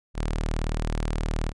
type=tone; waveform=sawtooth; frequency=38.83 Hz; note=D#1; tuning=3 cents flat; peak=-21 dBFS; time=0.14-1.53 s; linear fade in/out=50 ms; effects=resampled to 22050 Hz